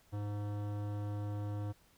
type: tone with hard clipping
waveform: sine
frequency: 103.2 Hz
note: G#2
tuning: 10 cents flat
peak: -38 dBFS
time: 0.12-1.73 s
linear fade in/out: 20 ms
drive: 17 dB
effects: pink hiss -67 dBFS RMS until 1.97 s